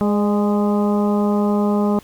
harmonic tone with a mistuned harmonic, 206.9 Hz, G#3, 6 cents flat, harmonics 1 / 2 / 3 / 4 / 5 / 6, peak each -16 / -22 / -26 / -28 / -30 / -32 dBFS, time 0.01-1.99 s, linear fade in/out 0 ms, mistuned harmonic 3, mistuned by -34 cents, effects pink hiss -47 dBFS RMS until 2.03 s

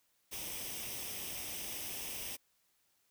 white noise with comb filter, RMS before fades -42 dBFS, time 0.31-2.37 s, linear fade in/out 20 ms, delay 0.35 ms, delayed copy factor +0.6, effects white hiss -75 dBFS RMS until 3.1 s

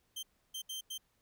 sawtooth tone bursts at uneven times, 3136 Hz, G7, in tune, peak -36 dBFS, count 4, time 0.16-0.23 / 0.54-0.62 / 0.69-0.81 / 0.9-0.98 s, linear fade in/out 10 ms, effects pink hiss -75 dBFS RMS until 1.21 s

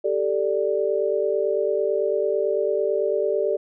sine chord, G suspended second, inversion none, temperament just, 392 / 441 / 588 Hz, G4 / A4 / D5, 0 / +4 / +2 cents, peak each -24 dBFS, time 0.04-3.57 s, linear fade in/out 10 ms, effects none

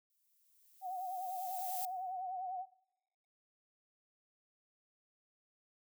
violet noise with exponential growth, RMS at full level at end -40 dBFS, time 0.1-1.85 s, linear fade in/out 0 ms, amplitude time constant 380 ms
sine tone with vibrato, 743 Hz, F#5, 7 cents sharp, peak -38 dBFS, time 0.81-2.66 s, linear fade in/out 50 ms, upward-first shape sine, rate 10 Hz, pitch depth 61 cents each way
effects noise-tail reverb RT60 0.9 s tail -23 dB re dry

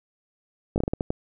slowing click train, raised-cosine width 2 ms, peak -11 dBFS, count 8, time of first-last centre 0.76-1.104 s, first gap 19 ms, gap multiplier 1.31, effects none

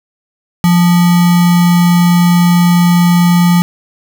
sine tone with sample-and-hold, 174.61 Hz, F3, in tune, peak -5 dBFS, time 0.64-3.62 s, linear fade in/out 0 ms, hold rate 1050 Hz, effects none

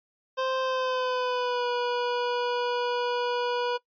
25% pulse tone with pitch glide, 522 to 487 Hz, C5 to B4, -4 to -24 cents, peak -22 dBFS, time 0.37-3.78 s, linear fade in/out 20 ms, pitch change -120 cents, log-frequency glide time 0.61-1.67 s, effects noise-tail reverb RT60 0.1 s tail -21 dB re dry + resampled to 11025 Hz

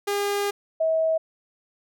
sawtooth / sine tone pair in turn, 405.3 / 643.4 Hz, G#4 / E5, -42 / -42 cents, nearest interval minor sixth, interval 800 cents, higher second, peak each -19 dBFS, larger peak neither, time 0.07-0.51 / 0.8-1.18 s, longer first, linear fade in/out 10 ms, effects none

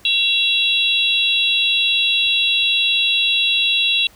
sine tone cluster, 2727 / 3365 / 3886 Hz, F7 / G#7 / B7, -42 / +22 / -29 cents, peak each -18 dBFS, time 0.05-4.07 s, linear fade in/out 2 ms, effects tanh soft clip ceiling -5 dBFS + pink hiss -49 dBFS RMS until 4.15 s

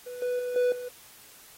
triangle tone with level steps, 493.9 Hz, B4, in tune, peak -34 / -24 / -27 / -19 / -32 dBFS, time 0.06-0.89 s, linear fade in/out 10 ms, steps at 0.22 / 0.39 / 0.56 / 0.72 s, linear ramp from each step 2 ms, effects white hiss -52 dBFS RMS until 1.57 s + AAC 48 kbps

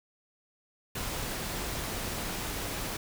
pink noise, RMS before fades -35 dBFS, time 0.95-2.97 s, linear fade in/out 5 ms, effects none

